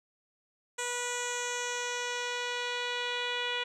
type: tone with low-pass filter sweep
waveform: 10% pulse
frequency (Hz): 487.6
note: B4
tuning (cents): -22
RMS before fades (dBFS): -34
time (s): 0.78-3.64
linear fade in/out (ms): 10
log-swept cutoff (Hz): 8200 to 3400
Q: 3
effects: none